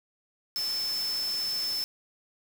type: tone in noise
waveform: sine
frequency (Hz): 5274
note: E8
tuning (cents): 0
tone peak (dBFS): -28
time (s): 0.56-1.84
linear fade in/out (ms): 0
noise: white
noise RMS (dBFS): -40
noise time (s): 0.56-1.84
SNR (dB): +9
effects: none